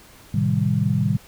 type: chord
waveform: sine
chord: A half-diminished seventh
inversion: none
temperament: equal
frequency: 110 / 130.81 / 155.56 / 196 Hz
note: A2 / C3 / Eb3 / G3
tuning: 0 / 0 / 0 / 0 cents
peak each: -23 dBFS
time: 0.34-1.17 s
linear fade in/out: 5 ms
effects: pink hiss -48 dBFS RMS until 1.27 s